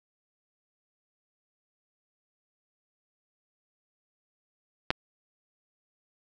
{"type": "clicks", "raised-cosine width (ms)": 0.3, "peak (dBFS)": [-6, -22], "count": 2, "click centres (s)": [4.905, 4.911], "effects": []}